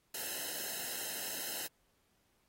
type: noise with comb filter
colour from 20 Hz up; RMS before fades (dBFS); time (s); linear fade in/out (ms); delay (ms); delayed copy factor
white; -40; 0.14-1.67; 5; 0.86; -0.95
effects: pink hiss -75 dBFS RMS until 2.48 s + AAC 48 kbps